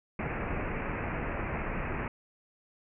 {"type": "low-pass noise", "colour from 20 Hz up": "pink", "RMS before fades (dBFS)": -34, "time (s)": [0.19, 2.08], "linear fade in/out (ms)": 2, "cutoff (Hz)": 2600, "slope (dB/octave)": 96, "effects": []}